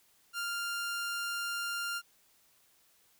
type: tone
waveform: sawtooth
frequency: 1396.9 Hz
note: F6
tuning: in tune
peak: -30 dBFS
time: 0.33-2.02 s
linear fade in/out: 50 ms
effects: white hiss -67 dBFS RMS until 3.19 s